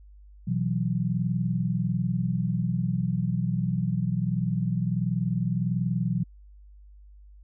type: chord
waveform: sine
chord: B suspended fourth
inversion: none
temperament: equal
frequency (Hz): 123.47 / 164.81 / 185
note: B2 / E3 / F#3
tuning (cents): 0 / 0 / 0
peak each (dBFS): -28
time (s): 0.47-6.24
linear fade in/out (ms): 10
effects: added 50 Hz sine -47 dBFS peak until 7.43 s